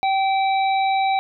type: harmonic tone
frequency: 774 Hz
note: G5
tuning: 22 cents flat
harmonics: 1 / 3 / 5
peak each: -17 / -27 / -31 dBFS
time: 0.03-1.19 s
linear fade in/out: 0 ms
effects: none